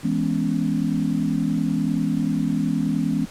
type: chord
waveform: sine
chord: C# minor seventh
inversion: first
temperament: equal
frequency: 164.81 / 207.7 / 246.9 / 277.2 Hz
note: E3 / G#3 / B3 / C#4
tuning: 0 / 0 / 0 / 0 cents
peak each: -25 dBFS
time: 0.03-3.26 s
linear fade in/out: 20 ms
effects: pink hiss -43 dBFS RMS until 3.3 s + low-pass 11000 Hz 12 dB/octave